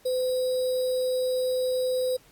sine tone with sample-and-hold, 509 Hz, C5, 48 cents flat, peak -23 dBFS, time 0.05-2.17 s, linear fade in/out 10 ms, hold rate 4410 Hz, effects pink hiss -58 dBFS RMS until 2.31 s + AAC 64 kbps

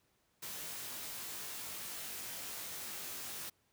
white noise with comb filter, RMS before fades -44 dBFS, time 0.42-3.5 s, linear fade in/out 10 ms, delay 20 ms, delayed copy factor +0.9, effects pink hiss -75 dBFS RMS until 3.72 s + high-pass 60 Hz 12 dB/octave

